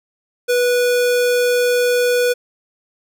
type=tone; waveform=square; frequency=490 Hz; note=B4; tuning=14 cents flat; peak=-14 dBFS; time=0.48-2.34 s; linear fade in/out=20 ms; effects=none